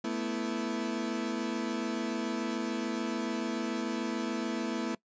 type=chord; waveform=35% pulse; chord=A suspended second; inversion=none; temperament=equal; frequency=220 / 246.9 / 329.6 Hz; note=A3 / B3 / E4; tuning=0 / 0 / 0 cents; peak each=-34 dBFS; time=0.04-4.95 s; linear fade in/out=5 ms; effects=noise-tail reverb RT60 0.1 s tail -21 dB re dry + resampled to 16000 Hz